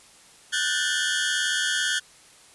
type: tone cluster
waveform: sawtooth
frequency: 1465 / 1543 / 1760 / 3274 Hz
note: F#6 / G6 / A6 / G#7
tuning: -18 / -28 / 0 / -25 cents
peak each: -25 dBFS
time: 0.52-2 s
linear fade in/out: 20 ms
effects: white hiss -52 dBFS RMS until 2.54 s + resampled to 24000 Hz